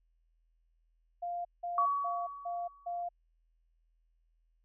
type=tone bursts; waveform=sine; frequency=698.5 Hz; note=F5; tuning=in tune; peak=-34 dBFS; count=5; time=1.22-3.09 s; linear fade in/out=10 ms; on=230 ms; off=180 ms
type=tone with exponential decay; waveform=sine; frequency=1130 Hz; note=C#6; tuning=33 cents sharp; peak=-24 dBFS; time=1.78-3.03 s; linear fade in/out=2 ms; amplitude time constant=270 ms
effects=added 41 Hz sine -69 dBFS peak until 4.64 s